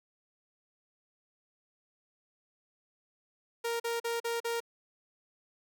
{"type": "tone bursts", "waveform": "sawtooth", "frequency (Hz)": 466.2, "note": "A#4", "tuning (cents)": 0, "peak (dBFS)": -27, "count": 5, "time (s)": [3.64, 4.604], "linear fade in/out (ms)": 10, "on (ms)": 160, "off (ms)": 41, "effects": []}